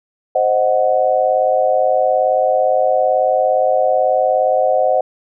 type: chord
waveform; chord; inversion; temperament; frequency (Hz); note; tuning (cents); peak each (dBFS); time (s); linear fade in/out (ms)
sine; C diminished; none; equal; 523.3 / 622.3 / 740; C5 / Eb5 / Gb5; 0 / 0 / 0; -16; 0.35-5.01; 5
effects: none